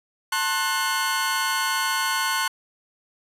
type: chord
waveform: sawtooth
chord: F# diminished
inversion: first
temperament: just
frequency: 888 / 1065.6 / 1480 Hz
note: A5 / C6 / F#6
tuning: +16 / +31 / 0 cents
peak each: -25 / -22 / -22 dBFS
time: 0.32-2.48 s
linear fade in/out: 5 ms
effects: resampled to 32000 Hz